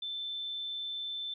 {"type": "tone", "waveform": "sine", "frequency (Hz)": 3536, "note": "A7", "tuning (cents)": 8, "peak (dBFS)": -35, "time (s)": [0.02, 1.34], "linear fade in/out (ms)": 5, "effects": []}